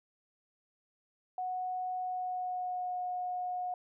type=tone with pitch glide; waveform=sine; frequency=736 to 725 Hz; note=F#5 to F#5; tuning=-9 to -35 cents; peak=-33 dBFS; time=1.38-3.74 s; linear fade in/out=2 ms; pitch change=-26 cents; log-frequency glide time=1.97-2.99 s; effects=none